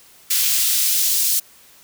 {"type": "noise with high-pass filter sweep", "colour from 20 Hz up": "white", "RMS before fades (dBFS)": -18, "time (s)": [0.3, 1.4], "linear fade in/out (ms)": 10, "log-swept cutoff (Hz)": [2600, 4900], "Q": 0.83, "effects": ["white hiss -49 dBFS RMS until 1.83 s"]}